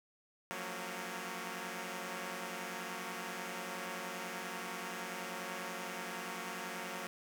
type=chord; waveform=5% pulse; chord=Gb major seventh; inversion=third; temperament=equal with one note detuned; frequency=174.61 / 185 / 229.7 / 277.2 Hz; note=F3 / Gb3 / Bb3 / Db4; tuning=0 / 0 / -25 / 0 cents; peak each=-37 / -33 / -33 / -39 dBFS; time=0.51-7.07 s; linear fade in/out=0 ms; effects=none